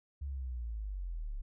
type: linear sweep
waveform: sine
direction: down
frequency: 71.8 to 32.66 Hz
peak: -36 dBFS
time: 0.21-1.42 s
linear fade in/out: 10 ms
effects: none